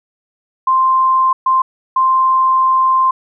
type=tone bursts at uneven times; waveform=sine; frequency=1046.5 Hz; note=C6; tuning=in tune; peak=-9 dBFS; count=3; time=0.67-1.33 / 1.46-1.62 / 1.96-3.11 s; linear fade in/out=5 ms; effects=none